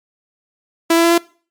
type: tone with pitch steps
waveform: sawtooth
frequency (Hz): 332 / 334.9 / 337.8 / 340.7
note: E4 / E4 / E4 / F4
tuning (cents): +12 / +27 / +42 / -43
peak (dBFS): -6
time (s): 0.9-1.18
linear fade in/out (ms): 5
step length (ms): 70
effects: noise-tail reverb RT60 0.4 s tail -22 dB re dry + MP3 96 kbps